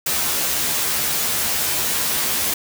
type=noise with comb filter; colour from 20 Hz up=white; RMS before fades=-21 dBFS; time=0.06-2.54 s; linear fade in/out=5 ms; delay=13 ms; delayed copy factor=+0.7; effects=none